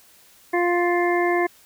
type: harmonic tone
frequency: 350.2 Hz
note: F4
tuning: 5 cents sharp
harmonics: 1 / 2 / 3 / 5 / 6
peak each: -20 / -24 / -28 / -28 / -28 dBFS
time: 0.53-1.47 s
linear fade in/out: 10 ms
effects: white hiss -53 dBFS RMS until 1.65 s